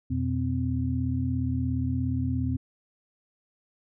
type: tone cluster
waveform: sine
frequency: 85.4 / 122.5 / 257.4 Hz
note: F2 / B2 / C4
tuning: -38 / -14 / -28 cents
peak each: -29 dBFS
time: 0.1-2.57 s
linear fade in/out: 10 ms
effects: none